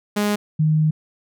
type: tone pair in turn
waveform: sawtooth / sine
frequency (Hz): 207.2 / 155.22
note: G#3 / D#3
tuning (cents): -4 / -4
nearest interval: perfect fourth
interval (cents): 500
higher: first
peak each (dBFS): -14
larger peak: neither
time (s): 0.16-0.36 / 0.59-0.91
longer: second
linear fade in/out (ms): 10
effects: none